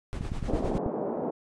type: noise with tremolo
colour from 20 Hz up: brown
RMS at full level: -31 dBFS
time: 0.13-0.78 s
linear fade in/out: 0 ms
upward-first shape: sine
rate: 9.7 Hz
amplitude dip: 65%
type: click train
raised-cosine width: 5 ms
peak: -19 dBFS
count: 7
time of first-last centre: 0.21-0.863 s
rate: 9.19 Hz
type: band-pass noise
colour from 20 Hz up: pink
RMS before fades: -31 dBFS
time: 0.48-1.31 s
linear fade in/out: 10 ms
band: 200 to 750 Hz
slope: 24 dB/octave
effects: resampled to 22050 Hz